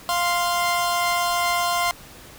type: tone pair together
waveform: sawtooth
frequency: 698.5 / 1046.5 Hz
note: F5 / C6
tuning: 0 / 0 cents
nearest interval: perfect fifth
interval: 700 cents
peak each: -19 dBFS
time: 0.09-1.91 s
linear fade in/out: 0 ms
effects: pink hiss -44 dBFS RMS until 2.38 s